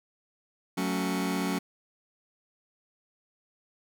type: chord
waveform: sawtooth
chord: F# minor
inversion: none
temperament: just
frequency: 185 / 222 / 277.5 Hz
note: F#3 / A3 / C#4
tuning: 0 / +16 / +2 cents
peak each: -26 / -31 / -27 dBFS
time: 0.77-1.59 s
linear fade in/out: 10 ms
effects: none